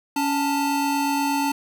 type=tone pair together; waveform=square; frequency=280 / 888.3 Hz; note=C#4 / A5; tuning=+18 / +16 cents; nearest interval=octave + minor sixth; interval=1998 cents; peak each=-24 dBFS; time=0.16-1.52 s; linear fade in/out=5 ms; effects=none